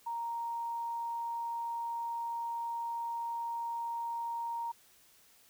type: tone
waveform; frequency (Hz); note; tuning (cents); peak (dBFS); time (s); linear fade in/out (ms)
sine; 932.3; A#5; 0; -34; 0.06-4.72; 10
effects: white hiss -63 dBFS RMS until 5.49 s